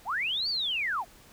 sine linear two-way sweep, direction up then down, 622 to 4699 to 622 Hz, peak -27 dBFS, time 0.05-1.05 s, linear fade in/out 50 ms, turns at 0.49 s, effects pink hiss -55 dBFS RMS until 1.32 s

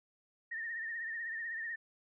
sine tone with vibrato, 1828 Hz, A#6, 34 cents flat, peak -37 dBFS, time 0.51-1.76 s, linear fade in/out 10 ms, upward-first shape sine, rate 16 Hz, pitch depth 58 cents each way, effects none

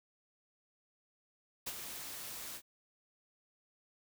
white noise with ADSR envelope, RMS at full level -38 dBFS, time 1.66-2.62 s, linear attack 14 ms, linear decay 41 ms, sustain -7 dB, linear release 67 ms, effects none

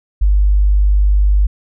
sine tone, 50 Hz, G1, 35 cents sharp, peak -8 dBFS, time 0.21-1.47 s, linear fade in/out 10 ms, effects none

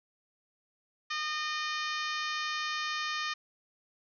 harmonic tone with a mistuned harmonic, 611 Hz, D#5, 32 cents flat, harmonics 2 / 3 / 4 / 5 / 6 / 7 / 8 / 9 / 10, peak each -36 / -37 / -40 / -42 / -42 / -44 / -45 / -46 / -49 dBFS, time 1.1-3.34 s, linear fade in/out 10 ms, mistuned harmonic 10, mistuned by +21 cents, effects none

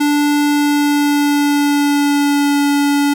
square tone with pitch glide, 292.2 to 285.9 Hz, D4 to D4, -9 to -46 cents, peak -12 dBFS, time 0-3.14 s, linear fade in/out 10 ms, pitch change -37 cents, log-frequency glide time 0.43-2.63 s, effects none

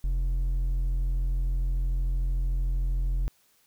sine tone with hard clipping, 43.41 Hz, F1, 10 cents flat, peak -25 dBFS, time 0.04-3.28 s, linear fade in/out 0 ms, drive 4 dB, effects white hiss -65 dBFS RMS until 3.66 s

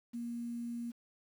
sine tone with quantisation, 236.3 Hz, A#3, 24 cents sharp, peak -37 dBFS, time 0.13-0.92 s, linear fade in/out 20 ms, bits 10, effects none

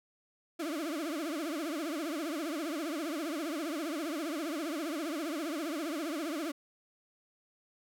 35% pulse tone with vibrato, 311.1 Hz, D#4, in tune, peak -32 dBFS, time 0.59-6.52 s, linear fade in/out 10 ms, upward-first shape triangle, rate 15 Hz, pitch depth 220 cents each way, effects none

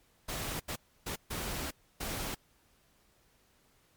pink noise bursts at uneven times, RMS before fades -37 dBFS, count 5, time 0.28-0.6 / 0.68-0.76 / 1.06-1.16 / 1.3-1.71 / 2-2.35 s, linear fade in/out 10 ms, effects pink hiss -68 dBFS RMS until 3.96 s + MP3 96 kbps

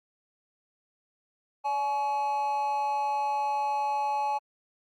triangle tone with amplitude modulation, 848 Hz, G#5, 36 cents sharp, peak -21 dBFS, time 1.64-4.39 s, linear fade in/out 20 ms, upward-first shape sine, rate 271 Hz, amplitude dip 60%, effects Opus 48 kbps

